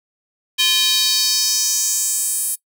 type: tone with high-pass filter sweep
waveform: square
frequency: 347.2 Hz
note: F4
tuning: 10 cents flat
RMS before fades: -18 dBFS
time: 0.58-2.56 s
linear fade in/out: 20 ms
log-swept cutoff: 3100 to 10000 Hz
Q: 3
effects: noise-tail reverb RT60 0.1 s tail -20 dB re dry